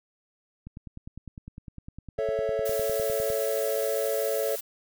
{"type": "click train", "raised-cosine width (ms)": 5, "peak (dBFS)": -28, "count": 27, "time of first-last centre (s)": [0.67, 3.302], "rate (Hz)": 9.88}
{"type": "chord", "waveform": "triangle", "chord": "A major", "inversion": "none", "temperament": "equal", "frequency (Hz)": [440, 554.4, 659.3], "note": ["A4", "C#5", "E5"], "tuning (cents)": [0, 0, 0], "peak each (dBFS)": [-27, -27, -30], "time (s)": [2.18, 4.56], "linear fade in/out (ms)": 10}
{"type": "noise", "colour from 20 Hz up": "blue", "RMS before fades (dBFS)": -36, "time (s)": [2.65, 4.61], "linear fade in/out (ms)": 10}
{"effects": []}